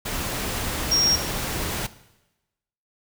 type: tone in noise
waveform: sine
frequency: 5588 Hz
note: F8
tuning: in tune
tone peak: -17 dBFS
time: 0.91-1.16 s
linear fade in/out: 10 ms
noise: pink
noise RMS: -28 dBFS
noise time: 0.05-1.87 s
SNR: +8 dB
effects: noise-tail reverb RT60 1.0 s tail -17 dB re dry